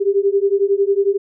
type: beating tone pair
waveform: sine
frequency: 392 / 403 Hz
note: G4 / G4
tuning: 0 / +48 cents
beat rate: 11 Hz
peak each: -16 dBFS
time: 0-1.18 s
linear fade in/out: 20 ms
effects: none